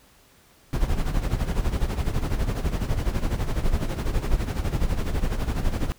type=noise with tremolo; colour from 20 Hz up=brown; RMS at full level=-21 dBFS; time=0.73-5.92 s; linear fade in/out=0 ms; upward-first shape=sine; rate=12 Hz; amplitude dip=70%; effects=pink hiss -56 dBFS RMS until 5.98 s